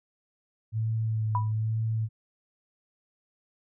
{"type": "tone with vibrato", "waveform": "sine", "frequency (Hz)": 110, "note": "A2", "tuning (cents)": 0, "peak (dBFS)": -25, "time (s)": [0.72, 2.09], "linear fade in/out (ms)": 50, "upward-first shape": "sine", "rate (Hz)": 1.1, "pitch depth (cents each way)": 27}
{"type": "tone with exponential decay", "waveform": "sine", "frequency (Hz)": 984, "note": "B5", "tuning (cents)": -7, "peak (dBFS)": -22, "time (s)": [1.35, 1.52], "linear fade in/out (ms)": 1, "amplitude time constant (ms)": 36}
{"effects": []}